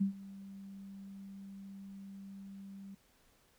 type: tone with ADSR envelope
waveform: sine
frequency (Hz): 196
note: G3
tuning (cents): 0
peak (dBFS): -26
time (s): 0-2.95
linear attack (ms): 15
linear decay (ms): 110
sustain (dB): -20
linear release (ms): 8
effects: pink hiss -69 dBFS RMS until 3.58 s